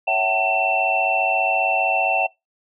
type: tone cluster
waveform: sine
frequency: 558 / 665 / 760 / 894 / 2688 Hz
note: C#5 / E5 / F#5 / A5 / E7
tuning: +11 / +15 / +46 / +27 / +33 cents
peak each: -29 / -24 / -21 / -30 / -21 dBFS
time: 0.07-2.27 s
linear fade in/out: 10 ms
effects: noise-tail reverb RT60 0.2 s tail -23 dB re dry